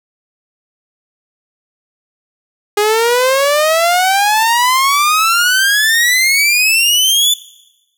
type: exponential sweep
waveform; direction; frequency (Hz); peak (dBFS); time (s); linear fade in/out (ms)
sawtooth; up; 409.5 to 3520; -6; 2.77-7.34; 5
effects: noise-tail reverb RT60 1.0 s tail -19 dB re dry